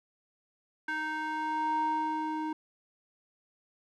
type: tone with band-pass filter sweep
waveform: square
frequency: 311.1 Hz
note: D#4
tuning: in tune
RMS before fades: -32 dBFS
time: 0.88-2.53 s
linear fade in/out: 5 ms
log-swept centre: 1500 to 640 Hz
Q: 3.7
effects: none